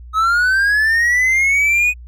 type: linear sweep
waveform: triangle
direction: up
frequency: 1267 to 2500 Hz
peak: -10 dBFS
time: 0.13-1.94 s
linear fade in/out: 50 ms
effects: added 60 Hz sine -33 dBFS peak until 2.07 s